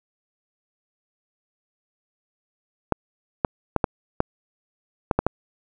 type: clicks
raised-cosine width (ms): 1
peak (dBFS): -4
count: 8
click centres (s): 2.923 / 3.448 / 3.763 / 3.842 / 4.204 / 5.112 / 5.19 / 5.266
effects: none